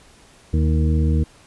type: harmonic tone with a mistuned harmonic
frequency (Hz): 77.78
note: D#2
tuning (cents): 0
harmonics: 1 / 2 / 3 / 4 / 6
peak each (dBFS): -16 / -22 / -26 / -28 / -32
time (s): 0.53-1.24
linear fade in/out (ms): 10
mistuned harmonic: 4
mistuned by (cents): +28
effects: pink hiss -50 dBFS RMS until 1.46 s + resampled to 24000 Hz